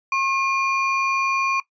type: ring-modulated tone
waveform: triangle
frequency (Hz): 1746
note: A6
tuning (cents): -14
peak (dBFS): -14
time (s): 0.12-1.6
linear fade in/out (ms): 2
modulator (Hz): 666
effects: noise-tail reverb RT60 0.1 s tail -17 dB re dry + resampled to 16000 Hz